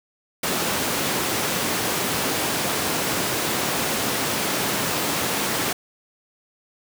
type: high-pass noise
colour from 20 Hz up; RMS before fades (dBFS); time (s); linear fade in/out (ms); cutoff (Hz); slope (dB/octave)
pink; -24; 0.43-5.73; 5; 180; 12
effects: none